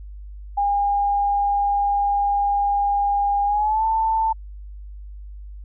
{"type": "tone with pitch glide", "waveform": "sine", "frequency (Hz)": [810, 888.4], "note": ["G#5", "A5"], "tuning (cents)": [-43, 16], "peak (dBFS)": -17, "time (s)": [0.57, 4.33], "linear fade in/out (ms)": 10, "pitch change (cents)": 159, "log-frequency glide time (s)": [3.45, 3.85], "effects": ["added 50 Hz sine -34 dBFS peak until 5.64 s"]}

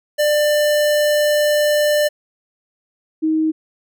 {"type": "tone pair in turn", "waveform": ["square", "sine"], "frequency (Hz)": [595, 315.2], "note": ["D5", "D#4"], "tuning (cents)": [22, 23], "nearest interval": "major seventh", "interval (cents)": 1099, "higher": "first", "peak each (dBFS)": -14, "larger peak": "neither", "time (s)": [[0.18, 2.09], [3.22, 3.52]], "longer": "first", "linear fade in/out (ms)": 20, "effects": []}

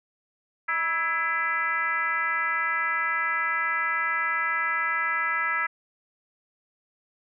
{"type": "tone with frequency modulation", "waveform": "sine", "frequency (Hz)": 1661.2, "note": "G#6", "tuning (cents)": 0, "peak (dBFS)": -23, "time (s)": [0.68, 5.67], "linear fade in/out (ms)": 10, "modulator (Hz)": 347, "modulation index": 1.5, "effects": []}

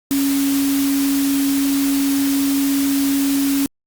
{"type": "tone in noise", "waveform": "sine", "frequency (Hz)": 277.2, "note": "C#4", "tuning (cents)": 0, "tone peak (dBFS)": -15, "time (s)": [0.11, 3.66], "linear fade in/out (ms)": 0, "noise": "white", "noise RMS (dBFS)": -26, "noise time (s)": [0.11, 3.66], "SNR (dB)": 8, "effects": ["Opus 48 kbps"]}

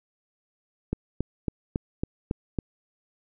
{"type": "click train", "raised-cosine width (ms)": 3, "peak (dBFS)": -13, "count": 7, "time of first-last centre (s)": [0.93, 2.587], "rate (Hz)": 3.62, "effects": []}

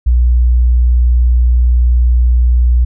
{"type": "tone", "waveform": "sine", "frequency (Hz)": 60.6, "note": "B1", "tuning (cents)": -32, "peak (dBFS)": -6, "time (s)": [0.06, 2.85], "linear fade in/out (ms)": 10, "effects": []}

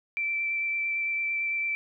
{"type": "tone with vibrato", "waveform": "sine", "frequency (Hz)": 2336, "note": "D7", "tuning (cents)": -10, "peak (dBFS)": -26, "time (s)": [0.17, 1.75], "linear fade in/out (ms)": 0, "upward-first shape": "sine", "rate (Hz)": 8.9, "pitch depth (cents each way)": 11, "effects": []}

